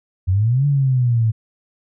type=exponential two-way sweep; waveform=sine; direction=up then down; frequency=88 to 145.3 to 109.3 Hz; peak=-13 dBFS; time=0.27-1.32 s; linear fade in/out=20 ms; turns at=0.66 s; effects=none